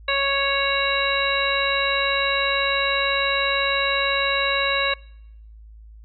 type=harmonic tone; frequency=554 Hz; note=C#5; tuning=1 cent flat; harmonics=1 / 2 / 3 / 4 / 5 / 7; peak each=-26 / -26 / -26 / -26 / -26 / -26 dBFS; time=0.08-4.94 s; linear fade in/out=5 ms; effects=noise-tail reverb RT60 0.8 s tail -24 dB re dry + added 54 Hz sine -41 dBFS peak until 6.04 s